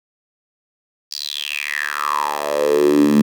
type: tone with high-pass filter sweep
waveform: 10% pulse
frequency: 73.42 Hz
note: D2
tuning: in tune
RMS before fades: -18 dBFS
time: 1.11-3.22 s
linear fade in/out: 10 ms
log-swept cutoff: 5000 to 210 Hz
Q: 7.2
effects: none